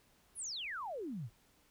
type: exponential sweep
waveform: sine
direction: down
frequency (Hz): 11380 to 98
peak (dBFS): -39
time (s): 0.35-1.3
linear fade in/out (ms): 50
effects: pink hiss -69 dBFS RMS until 1.7 s